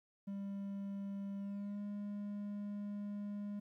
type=tone with pitch glide; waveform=triangle; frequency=198.4 to 204.7 Hz; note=G3 to G#3; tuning=+21 to -25 cents; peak=-38 dBFS; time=0.27-3.6 s; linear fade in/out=10 ms; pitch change=+54 cents; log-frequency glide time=1.38-1.8 s; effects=13-bit